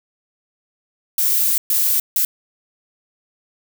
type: noise bursts at uneven times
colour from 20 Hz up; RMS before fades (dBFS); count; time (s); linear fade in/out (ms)
violet; -17; 3; 1.18-1.58 / 1.7-2 / 2.16-2.25; 2
effects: none